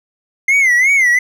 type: tone with vibrato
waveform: triangle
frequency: 2079 Hz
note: C7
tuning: 12 cents flat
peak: -7 dBFS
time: 0.48-1.19 s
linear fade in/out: 5 ms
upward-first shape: sine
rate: 2.8 Hz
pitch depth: 140 cents each way
effects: none